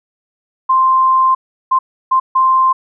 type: tone bursts at uneven times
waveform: sine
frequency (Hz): 1046.5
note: C6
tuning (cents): 0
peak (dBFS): -8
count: 4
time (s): 0.69-1.35 / 1.71-1.79 / 2.11-2.2 / 2.35-2.73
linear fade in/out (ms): 10
effects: none